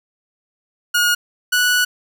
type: tone pair in turn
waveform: sawtooth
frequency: 1438 / 1474.2 Hz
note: F#6 / F#6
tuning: -50 / -7 cents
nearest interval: unison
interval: 43 cents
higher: second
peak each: -10 dBFS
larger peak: neither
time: 0.94-1.15 / 1.52-1.85 s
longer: second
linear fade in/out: 10 ms
effects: none